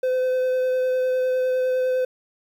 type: tone with vibrato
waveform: triangle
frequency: 511 Hz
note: C5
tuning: 41 cents flat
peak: -17 dBFS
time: 0.03-2.05 s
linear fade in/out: 5 ms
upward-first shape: sine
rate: 9.9 Hz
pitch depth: 10 cents each way
effects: 9-bit